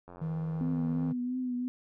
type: click train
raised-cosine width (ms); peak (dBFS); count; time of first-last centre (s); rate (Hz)
1; -34; 92; 0.08-1.109; 88.4
type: tone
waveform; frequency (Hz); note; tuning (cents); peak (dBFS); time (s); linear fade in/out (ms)
triangle; 160; D#3; +49; -29; 0.21-1.13; 10
type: tone with vibrato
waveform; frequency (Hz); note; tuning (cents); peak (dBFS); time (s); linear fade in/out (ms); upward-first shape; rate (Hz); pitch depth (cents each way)
sine; 250.6; B3; +25; -30; 0.61-1.68; 0; triangle; 2.9; 46
effects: none